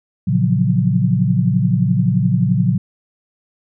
sine chord, Gb major seventh, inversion first, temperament just, 115.62 / 138.75 / 173.43 / 185 Hz, Bb2 / Db3 / F3 / Gb3, -14 / +2 / -12 / 0 cents, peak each -18 dBFS, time 0.27-2.78 s, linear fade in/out 10 ms, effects none

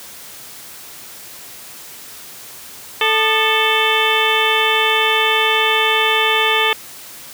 harmonic tone with a mistuned harmonic, 440 Hz, A4, in tune, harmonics 1 / 2 / 3 / 4 / 5 / 6 / 7 / 8, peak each -21 / -21 / -21 / -21 / -21 / -21 / -21 / -21 dBFS, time 3.01-6.73 s, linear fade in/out 2 ms, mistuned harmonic 3, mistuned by -140 cents, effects white hiss -36 dBFS RMS until 7.33 s + high-pass 60 Hz 12 dB/octave

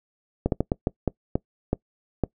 slowing click train, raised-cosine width 2 ms, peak -8 dBFS, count 9, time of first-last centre 0.46-2.237 s, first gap 62 ms, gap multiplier 1.35, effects noise-tail reverb RT60 0.1 s tail -23 dB re dry

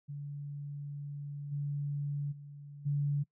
sine tone with level steps, 143.8 Hz, D3, 36 cents flat, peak -38 / -32 / -45 / -28 dBFS, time 0.08-3.24 s, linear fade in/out 20 ms, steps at 1.51 / 2.31 / 2.85 s, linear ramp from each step 20 ms, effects noise-tail reverb RT60 0.1 s tail -23 dB re dry

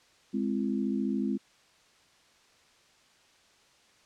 sine chord, Ab augmented, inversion none, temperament equal with one note detuned, 207.7 / 261.6 / 337.7 Hz, Ab3 / C4 / E4, 0 / 0 / +42 cents, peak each -30 / -31 / -35 dBFS, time 0.33-1.38 s, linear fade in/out 20 ms, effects white hiss -62 dBFS RMS until 4.05 s + low-pass 6000 Hz 12 dB/octave

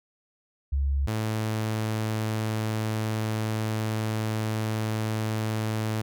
sine / sawtooth tone pair in turn, 69.3 / 109.34 Hz, C#2 / A2, 0 / -10 cents, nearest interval minor sixth, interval 790 cents, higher second, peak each -22 dBFS, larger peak neither, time 0.72-1.07 / 1.07-6.02 s, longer second, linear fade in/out 10 ms, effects none

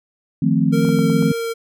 sine chord, F dominant seventh, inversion third, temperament equal, 155.56 / 174.61 / 220 / 261.6 Hz, Eb3 / F3 / A3 / C4, 0 / 0 / 0 / 0 cents, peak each -19 dBFS, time 0.42-1.32 s, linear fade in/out 5 ms
square tone with vibrato, 460 Hz, A#4, 23 cents flat, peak -22 dBFS, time 0.72-1.54 s, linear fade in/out 20 ms, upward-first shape triangle, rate 2.1 Hz, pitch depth 13 cents each way
clicks, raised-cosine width 1 ms, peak -21 dBFS, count 5, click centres 0.85 / 0.89 / 0.989 / 1.1 / 1.225 s
effects none

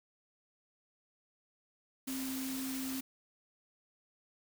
sine tone in noise, 264 Hz, C4, 16 cents sharp, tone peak -37 dBFS, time 2.07-3.01 s, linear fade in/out 10 ms, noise white, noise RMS -43 dBFS, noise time 2.07-3.01 s, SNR +3 dB, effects none

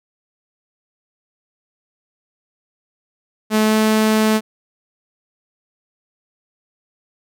sawtooth tone with pitch glide, 216 to 217.3 Hz, A3 to A3, -32 to -21 cents, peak -9 dBFS, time 3.5-4.41 s, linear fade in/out 50 ms, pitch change +11 cents, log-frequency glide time 3.65-3.75 s, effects none

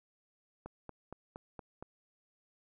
click train, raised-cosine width 1 ms, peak -30 dBFS, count 6, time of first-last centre 0.66-1.826 s, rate 4.29 Hz, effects none

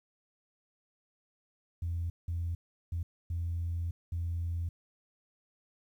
sine tone bursts at uneven times, 85 Hz, F2, 46 cents flat, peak -30 dBFS, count 5, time 1.82-2.1 / 2.28-2.55 / 2.92-3.03 / 3.3-3.91 / 4.12-4.69 s, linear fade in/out 5 ms, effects tanh soft clip ceiling -27 dBFS + 11-bit

